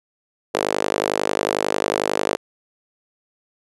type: tone with high-pass filter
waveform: sawtooth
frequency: 51.1 Hz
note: G#1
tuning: 27 cents flat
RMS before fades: -22 dBFS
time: 0.54-2.37 s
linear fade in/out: 10 ms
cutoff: 460 Hz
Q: 2.1
effects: resampled to 24000 Hz